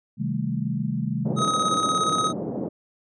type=chord; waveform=sine; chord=A half-diminished seventh; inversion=first; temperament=just; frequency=132 / 158.4 / 198 / 220 Hz; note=C3 / Eb3 / G3 / A3; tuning=+16 / +31 / +18 / 0 cents; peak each=-29 dBFS; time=0.17-1.47 s; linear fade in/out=50 ms
type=band-pass noise; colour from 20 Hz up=pink; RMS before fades=-30 dBFS; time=1.25-2.69 s; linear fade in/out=10 ms; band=150 to 600 Hz; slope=24 dB/octave
type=tone with tremolo; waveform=square; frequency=1265 Hz; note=D#6; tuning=28 cents sharp; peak=-20 dBFS; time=1.36-2.33 s; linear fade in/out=50 ms; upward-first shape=square; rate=17 Hz; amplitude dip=40%
effects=resampled to 22050 Hz